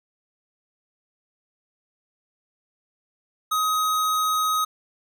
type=tone; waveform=square; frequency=1261 Hz; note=D#6; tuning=23 cents sharp; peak=-21 dBFS; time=3.51-4.65 s; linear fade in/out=10 ms; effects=none